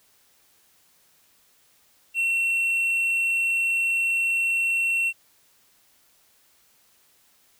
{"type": "tone", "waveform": "triangle", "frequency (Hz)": 2715, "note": "F7", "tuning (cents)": -50, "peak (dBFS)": -19, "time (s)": [2.14, 5.13], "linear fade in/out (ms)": 50, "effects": ["white hiss -61 dBFS RMS until 7.59 s"]}